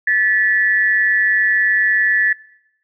sine tone pair together, 1743 / 1941 Hz, A6 / B6, -17 / -31 cents, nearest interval major second, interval 186 cents, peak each -14 / -18 dBFS, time 0.07-2.33 s, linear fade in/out 5 ms, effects noise-tail reverb RT60 0.8 s tail -20 dB re dry

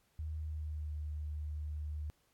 sine tone with pitch glide, 77.78 to 75.43 Hz, D#2 to D2, 0 to +47 cents, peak -37 dBFS, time 0.19-2.1 s, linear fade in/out 0 ms, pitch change -53 cents, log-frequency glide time 0.38-0.95 s, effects pink hiss -74 dBFS RMS until 2.33 s + AAC 64 kbps

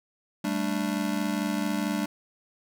square chord, G suspended second, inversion none, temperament just, 196 / 220.5 / 294 Hz, G3 / A3 / D4, 0 / +4 / +2 cents, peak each -31 / -32 / -31 dBFS, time 0.44-2.06 s, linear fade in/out 5 ms, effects none

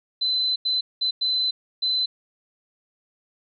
sine tone bursts at uneven times, 4037 Hz, B7, 37 cents sharp, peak -20 dBFS, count 5, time 0.21-0.56 / 0.65-0.81 / 1.01-1.11 / 1.21-1.51 / 1.82-2.06 s, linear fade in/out 10 ms, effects none

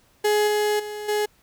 35% pulse tone with level steps, 420 Hz, G#4, 19 cents sharp, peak -16 / -18 / -29 / -19 dBFS, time 0.24-1.26 s, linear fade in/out 10 ms, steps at 0.47 / 0.79 / 1.08 s, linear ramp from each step 10 ms, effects pink hiss -60 dBFS RMS until 1.42 s

